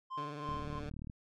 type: tone with tremolo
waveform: triangle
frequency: 1046.5 Hz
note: C6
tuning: in tune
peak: -34 dBFS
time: 0.1-0.8 s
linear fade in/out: 20 ms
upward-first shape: triangle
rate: 3 Hz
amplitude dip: 95%
type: tone with vibrato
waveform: 15% pulse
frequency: 146.83 Hz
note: D3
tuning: in tune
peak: -36 dBFS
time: 0.17-0.9 s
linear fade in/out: 10 ms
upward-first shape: triangle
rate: 20 Hz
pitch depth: 66 cents each way
type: click train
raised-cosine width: 5 ms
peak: -32 dBFS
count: 24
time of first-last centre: 0.49-1.098 s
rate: 37.8 Hz
effects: low-pass 5000 Hz 12 dB/octave